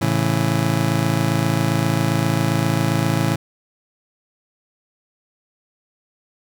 30% pulse chord, A major, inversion none, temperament just, 110 / 137.5 / 165 Hz, A2 / C#3 / E3, 0 / -14 / +2 cents, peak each -19 dBFS, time 0.01-3.36 s, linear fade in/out 10 ms, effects none

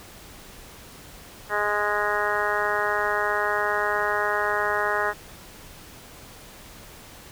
harmonic tone, 207.7 Hz, G#3, in tune, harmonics 2 / 3 / 4 / 5 / 6 / 7 / 8 / 9, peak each -30 / -30 / -30 / -30 / -30 / -30 / -30 / -30 dBFS, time 1.49-5.14 s, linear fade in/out 50 ms, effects pink hiss -45 dBFS RMS until 7.31 s

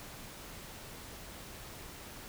silence, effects pink hiss -48 dBFS RMS until 2.28 s

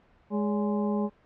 harmonic tone with a mistuned harmonic, 207.7 Hz, G#3, in tune, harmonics 1 / 2 / 3 / 4 / 5, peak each -26 / -32 / -36 / -38 / -40 dBFS, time 0.3-1.1 s, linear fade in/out 50 ms, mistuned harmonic 3, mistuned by -150 cents, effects pink hiss -61 dBFS RMS until 1.25 s + low-pass 2000 Hz 12 dB/octave

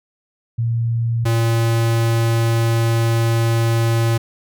sine / square tone pair in turn, 116.1 / 114.97 Hz, A#2 / A#2, -7 / -23 cents, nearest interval unison, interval 16 cents, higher first, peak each -16 / -15 dBFS, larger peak second, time 0.58-1.25 / 1.25-4.18 s, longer second, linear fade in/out 10 ms, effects none

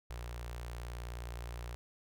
sawtooth tone with notch filter, 59.3 Hz, A#1, 30 cents sharp, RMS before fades -43 dBFS, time 0.1-1.75 s, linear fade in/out 0 ms, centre 230 Hz, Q 0.63, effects none

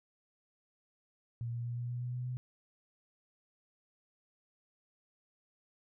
sine tone with pitch steps, 117.6 / 118.69 / 119.79 / 120.91 / 122.03 / 123.16 / 124.31 / 125.46 Hz, A#2 / A#2 / A#2 / B2 / B2 / B2 / B2 / B2, +16 / +32 / +48 / -36 / -20 / -4 / +12 / +28 cents, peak -35 dBFS, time 1.41-2.37 s, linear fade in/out 0 ms, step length 120 ms, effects none

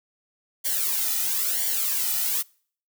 blue noise with flanger, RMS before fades -25 dBFS, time 0.64-2.43 s, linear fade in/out 20 ms, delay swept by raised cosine 0.77 to 1.87 ms, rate 1 Hz, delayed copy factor -0.95, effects noise-tail reverb RT60 0.5 s tail -25 dB re dry

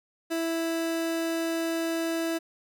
30% pulse tone, 329.6 Hz, E4, in tune, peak -24 dBFS, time 0.3-2.39 s, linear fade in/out 20 ms, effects none

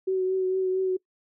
sine tone with vibrato, 375.1 Hz, F#4, 24 cents sharp, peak -22 dBFS, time 0.07-0.97 s, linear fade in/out 10 ms, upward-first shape triangle, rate 4.4 Hz, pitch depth 24 cents each way, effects noise-tail reverb RT60 0.1 s tail -23 dB re dry

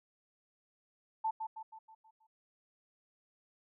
sine tone with echo, 884 Hz, A5, 8 cents sharp, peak -30 dBFS, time 1.24-1.31 s, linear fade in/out 10 ms, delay 160 ms, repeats 6, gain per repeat -6 dB, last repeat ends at 2.27 s, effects none

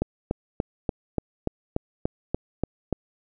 click train, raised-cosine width 2 ms, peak -10 dBFS, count 11, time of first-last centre 0.02-2.927 s, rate 3.44 Hz, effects none

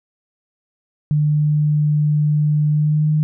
sine tone with pitch glide, 149.9 to 153.05 Hz, D3 to D#3, +36 to -28 cents, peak -13 dBFS, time 1.11-3.23 s, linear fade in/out 0 ms, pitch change +36 cents, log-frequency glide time 2.69-3.11 s, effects none

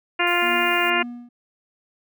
harmonic tone, 349.6 Hz, F4, 2 cents sharp, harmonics 1 / 2 / 3 / 4 / 5 / 6 / 7 / 8, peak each -26 / -26 / -26 / -26 / -26 / -26 / -26 / -26 dBFS, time 0.19-1.03 s, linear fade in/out 10 ms
violet noise, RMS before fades -41 dBFS, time 0.27-0.9 s, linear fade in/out 2 ms
triangle tone with tremolo, 241.1 Hz, B3, 41 cents flat, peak -27 dBFS, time 0.42-1.29 s, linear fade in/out 5 ms, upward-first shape triangle, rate 2 Hz, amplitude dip 90%
effects none

